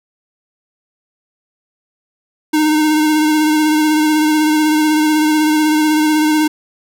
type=tone with vibrato; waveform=square; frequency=307.3 Hz; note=D#4; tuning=21 cents flat; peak=-11 dBFS; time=2.53-6.48 s; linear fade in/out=10 ms; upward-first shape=sine; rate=16 Hz; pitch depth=23 cents each way; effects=none